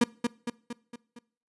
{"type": "tone with echo", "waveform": "35% pulse", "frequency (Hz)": 238.2, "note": "A#3", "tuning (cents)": 38, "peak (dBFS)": -17, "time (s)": [0.01, 0.04], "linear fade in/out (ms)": 5, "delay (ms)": 230, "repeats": 5, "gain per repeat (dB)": -5, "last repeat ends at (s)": 1.19, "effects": ["noise-tail reverb RT60 0.5 s tail -23 dB re dry", "resampled to 24000 Hz"]}